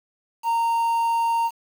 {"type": "tone with quantisation", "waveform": "triangle", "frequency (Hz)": 924, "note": "A#5", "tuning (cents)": -16, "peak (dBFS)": -17, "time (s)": [0.43, 1.51], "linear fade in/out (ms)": 50, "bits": 7, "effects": []}